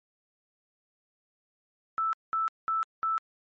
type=tone bursts; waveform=sine; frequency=1318.5 Hz; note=E6; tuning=in tune; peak=-25 dBFS; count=4; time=1.98-3.18 s; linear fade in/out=0 ms; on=150 ms; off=200 ms; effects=MP3 32 kbps